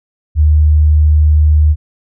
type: tone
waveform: sine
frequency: 76.1 Hz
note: D#2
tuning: 38 cents flat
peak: -5 dBFS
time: 0.35-1.76 s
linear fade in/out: 50 ms
effects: none